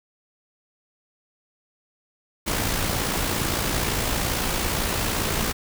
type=noise with amplitude modulation; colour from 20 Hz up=pink; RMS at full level=-23 dBFS; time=2.46-5.53 s; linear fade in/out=20 ms; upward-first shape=sine; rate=57.7 Hz; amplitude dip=40%; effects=none